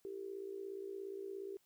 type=tone with amplitude modulation; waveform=sine; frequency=392 Hz; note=G4; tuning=in tune; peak=-39 dBFS; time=0.05-1.57 s; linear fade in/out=0 ms; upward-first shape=sine; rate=57.1 Hz; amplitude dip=75%; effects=white hiss -75 dBFS RMS until 1.65 s